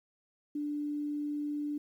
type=tone; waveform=sine; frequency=294.1 Hz; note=D4; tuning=3 cents sharp; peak=-32 dBFS; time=0.55-1.78 s; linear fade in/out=5 ms; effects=11-bit